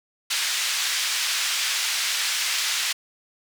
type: band-pass noise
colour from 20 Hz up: white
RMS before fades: -25 dBFS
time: 0.3-2.93 s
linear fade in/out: 10 ms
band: 1700 to 5500 Hz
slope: 12 dB/octave
effects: none